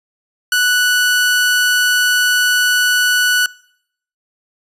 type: tone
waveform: sawtooth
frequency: 1480 Hz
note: F#6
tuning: in tune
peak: -8 dBFS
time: 0.52-3.46 s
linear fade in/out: 2 ms
effects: noise-tail reverb RT60 0.7 s tail -23 dB re dry + resampled to 32000 Hz